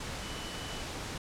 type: tone in noise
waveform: sine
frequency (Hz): 2977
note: F#7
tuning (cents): +10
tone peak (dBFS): -46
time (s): 0.22-0.82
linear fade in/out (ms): 5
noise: pink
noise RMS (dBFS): -39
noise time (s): 0-1.18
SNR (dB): -10
effects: low-pass 8000 Hz 12 dB/octave